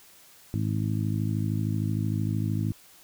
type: harmonic tone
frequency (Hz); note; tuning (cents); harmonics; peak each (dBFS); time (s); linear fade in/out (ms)
53.1; G#1; +39; 2 / 3 / 4 / 5 / 6; -27 / -31 / -33 / -35 / -37; 0.54-2.72; 0
effects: white hiss -54 dBFS RMS until 3.03 s